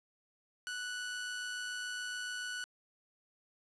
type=tone with amplitude modulation; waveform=sawtooth; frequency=1480 Hz; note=F#6; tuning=in tune; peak=-33 dBFS; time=0.67-2.64 s; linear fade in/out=0 ms; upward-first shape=sine; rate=107 Hz; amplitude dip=30%; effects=resampled to 22050 Hz + 10-bit